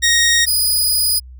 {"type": "tone pair in turn", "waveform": "15% pulse", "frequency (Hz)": [1870, 4959], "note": ["A#6", "D#8"], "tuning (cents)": [5, -7], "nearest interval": "octave + perfect fourth", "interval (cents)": 1688, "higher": "second", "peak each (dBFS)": [-5, -7], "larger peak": "first", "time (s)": [[0.02, 0.46], [0.46, 1.2]], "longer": "second", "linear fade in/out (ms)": 20, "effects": ["added 63 Hz sine -34 dBFS peak until 1.39 s"]}